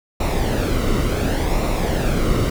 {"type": "noise with flanger", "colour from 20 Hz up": "brown", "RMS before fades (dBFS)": -19, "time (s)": [0.2, 2.5], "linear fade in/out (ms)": 5, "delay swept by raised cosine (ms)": [0.62, 1.21], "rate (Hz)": 0.69, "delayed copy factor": -0.55, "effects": []}